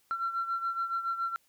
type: beating tone pair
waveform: sine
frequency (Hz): 1357 / 1364.1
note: E6 / F6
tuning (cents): +50 / -41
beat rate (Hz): 7.1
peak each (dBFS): -30 / -35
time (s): 0.11-1.36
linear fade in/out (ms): 0
effects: tanh soft clip ceiling -24 dBFS + white hiss -69 dBFS RMS until 1.48 s